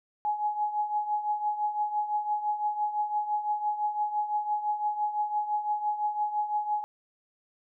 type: tone with tremolo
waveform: sine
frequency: 840 Hz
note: G#5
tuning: 19 cents sharp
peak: -23 dBFS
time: 0.25-6.84 s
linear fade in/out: 0 ms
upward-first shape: triangle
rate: 5.9 Hz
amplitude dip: 75%
effects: none